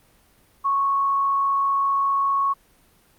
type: tone with frequency modulation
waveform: sine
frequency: 1105 Hz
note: C#6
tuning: 6 cents flat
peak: -18 dBFS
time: 0.64-2.54 s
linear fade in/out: 20 ms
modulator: 55.1 Hz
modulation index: 0.24
effects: pink hiss -58 dBFS RMS until 3.18 s + Opus 32 kbps